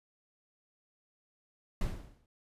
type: noise with exponential decay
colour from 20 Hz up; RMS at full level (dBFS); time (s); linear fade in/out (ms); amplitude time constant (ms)
brown; -30; 1.81-2.26; 2; 97
effects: resampled to 32000 Hz